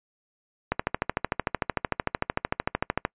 click train, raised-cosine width 0.5 ms, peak -8 dBFS, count 32, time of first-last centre 0.72-3.051 s, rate 13.3 Hz, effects noise-tail reverb RT60 0.1 s tail -26 dB re dry + resampled to 8000 Hz

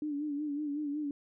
sine tone with vibrato, 293.7 Hz, D4, in tune, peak -32 dBFS, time 0.02-1.11 s, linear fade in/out 2 ms, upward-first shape sine, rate 5.4 Hz, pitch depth 63 cents each way, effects none

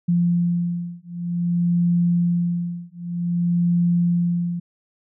sine beating tone pair, 173.1 / 173.63 Hz, F3 / F3, -15 / -10 cents, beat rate 0.53 Hz, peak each -21 dBFS, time 0.08-4.6 s, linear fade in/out 10 ms, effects none

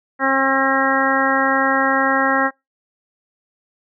harmonic tone, 268.9 Hz, C4, 47 cents sharp, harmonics 1 / 2 / 3 / 4 / 5 / 6 / 7, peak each -22 / -22 / -22 / -22 / -22 / -22 / -22 dBFS, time 0.19-2.51 s, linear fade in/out 50 ms, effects noise-tail reverb RT60 0.2 s tail -26 dB re dry

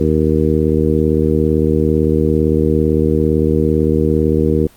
harmonic tone, 77.78 Hz, D#2, in tune, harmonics 1 / 2 / 3 / 4 / 5 / 6, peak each -18 / -18 / -18 / -18 / -18 / -18 dBFS, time 0-4.67 s, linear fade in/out 5 ms, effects pink hiss -46 dBFS RMS until 4.76 s + Opus 24 kbps

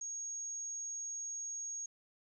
sine tone, 6580 Hz, G#8, 17 cents flat, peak -39 dBFS, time 0.01-1.86 s, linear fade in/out 5 ms, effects none

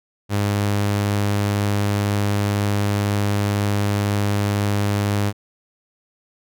sawtooth tone, 102 Hz, G#2, 31 cents flat, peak -14 dBFS, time 0.29-5.33 s, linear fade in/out 50 ms, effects none

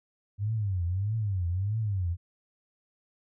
sine tone with vibrato, 98 Hz, G2, in tune, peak -26 dBFS, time 0.38-2.17 s, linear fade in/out 50 ms, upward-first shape triangle, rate 1.6 Hz, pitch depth 260 cents each way, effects none

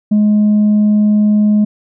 sine tone with tanh clipping, 210 Hz, G#3, 19 cents sharp, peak -8 dBFS, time 0.11-1.65 s, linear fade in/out 10 ms, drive 1 dB, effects none

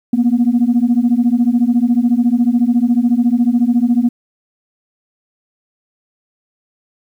sine beating tone pair, 233.1 / 247.1 Hz, A#3 / B3, 0 / +1 cents, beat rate 14 Hz, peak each -12 / -12 dBFS, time 0.13-4.09 s, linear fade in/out 5 ms, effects tanh soft clip ceiling -5 dBFS + 8-bit

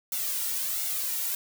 blue noise with flanger, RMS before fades -30 dBFS, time 0.12-1.35 s, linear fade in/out 2 ms, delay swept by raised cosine 1.4 to 2.18 ms, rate 1.4 Hz, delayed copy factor +0.65, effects none

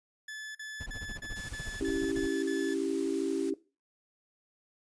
40% pulse tone bursts, 1730 Hz, A6, 30 cents flat, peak -38 dBFS, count 8, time 0.28-2.741 s, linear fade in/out 5 ms, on 270 ms, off 43 ms
brown noise with tremolo, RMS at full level -39 dBFS, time 0.8-2.27 s, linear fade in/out 5 ms, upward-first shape sine, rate 14 Hz, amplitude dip 90%
white noise, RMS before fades -48 dBFS, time 1.35-3.51 s, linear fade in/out 20 ms
sine chord, C# diminished, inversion none, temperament equal, 277.2 / 329.6 / 392 Hz, C#4 / E4 / G4, 0 / 0 / 0 cents, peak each -33 dBFS, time 1.81-3.54 s, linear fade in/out 2 ms
effects noise-tail reverb RT60 0.3 s tail -18 dB re dry + resampled to 22050 Hz

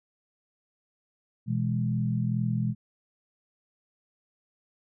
sine chord, E major, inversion second, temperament equal with one note detuned, 122.97 / 164.81 / 207.7 Hz, B2 / E3 / G#3, -7 / 0 / 0 cents, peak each -27 / -31 / -30 dBFS, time 1.46-2.75 s, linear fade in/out 50 ms, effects none

